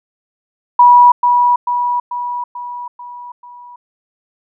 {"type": "tone with echo", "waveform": "sine", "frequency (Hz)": 973, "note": "B5", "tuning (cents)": -26, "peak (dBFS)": -3, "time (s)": [0.79, 1.12], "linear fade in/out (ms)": 5, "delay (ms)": 440, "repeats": 6, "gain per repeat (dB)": -5, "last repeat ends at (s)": 3.76, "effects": []}